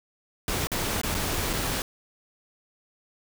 pink noise with dropouts, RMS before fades -28 dBFS, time 0.48-1.82 s, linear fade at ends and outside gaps 1 ms, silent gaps 0.671-0.717 / 1.015-1.034 / 1.144-1.149 / 1.531-1.535 s, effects none

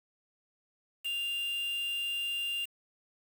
triangle tone with quantisation, 2794 Hz, F7, in tune, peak -30 dBFS, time 1.04-2.66 s, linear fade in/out 20 ms, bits 7, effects none

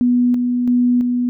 sine tone with tremolo, 245.4 Hz, B3, 11 cents flat, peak -11 dBFS, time 0.01-1.29 s, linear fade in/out 0 ms, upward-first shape square, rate 1.5 Hz, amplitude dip 35%, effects none

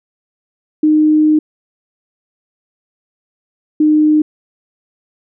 sine tone pair in turn, 307 / 305.3 Hz, D#4 / D#4, -23 / -33 cents, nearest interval unison, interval 10 cents, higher first, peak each -7 dBFS, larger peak neither, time 0.83-1.39 / 3.8-4.22 s, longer first, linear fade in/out 5 ms, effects none

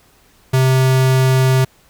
square tone, 130.81 Hz, C3, in tune, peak -11 dBFS, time 0.53-1.65 s, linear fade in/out 10 ms, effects pink hiss -52 dBFS RMS until 1.89 s

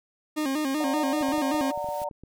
40% pulse tone with vibrato, 286.9 Hz, D4, 40 cents flat, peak -24 dBFS, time 0.36-1.72 s, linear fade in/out 20 ms, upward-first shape square, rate 5.2 Hz, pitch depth 110 cents each way
sine chord, D augmented, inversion none, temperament just, 587.3 / 734.2 / 917.7 Hz, D5 / F#5 / A#5, 0 / -14 / -27 cents, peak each -31 / -35 / -32 dBFS, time 0.8-2.09 s, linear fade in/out 5 ms
white noise with exponential growth, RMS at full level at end -44 dBFS, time 1.12-2.04 s, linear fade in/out 0 ms, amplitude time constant 200 ms
clicks, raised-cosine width 3 ms, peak -32 dBFS, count 12, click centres 1.211 / 1.287 / 1.339 / 1.381 / 1.544 / 1.61 / 1.776 / 1.844 / 1.888 / 2.018 / 2.112 / 2.236 s
effects none

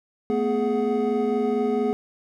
triangle tone cluster, 224 / 248.4 / 418.5 / 738 Hz, A3 / B3 / G#4 / F#5, +31 / +10 / +13 / -5 cents, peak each -25 / -25 / -21 / -30 dBFS, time 0.3-1.93 s, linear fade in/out 0 ms, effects none

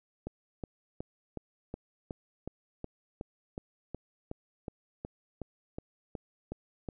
click train, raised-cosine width 2 ms, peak -24 dBFS, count 19, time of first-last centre 0.27-6.888 s, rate 2.72 Hz, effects none

